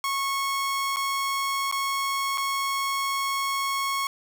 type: tone with dropouts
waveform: sawtooth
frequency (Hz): 1098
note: C#6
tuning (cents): -17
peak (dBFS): -21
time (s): 0.04-4.07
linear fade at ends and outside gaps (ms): 1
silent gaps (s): 0.961-0.968 / 1.714-1.724 / 2.375-2.38
effects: none